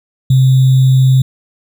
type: tone with sample-and-hold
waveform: sine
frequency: 131 Hz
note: C3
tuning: 2 cents sharp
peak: -5 dBFS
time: 0.3-1.22 s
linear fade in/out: 5 ms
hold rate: 3675 Hz
effects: none